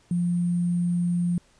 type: tone with sample-and-hold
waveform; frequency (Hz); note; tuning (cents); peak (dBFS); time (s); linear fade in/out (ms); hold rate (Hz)
sine; 174.6; F3; 0; -21; 0.11-1.38; 2; 8820
effects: pink hiss -60 dBFS RMS until 1.59 s + resampled to 22050 Hz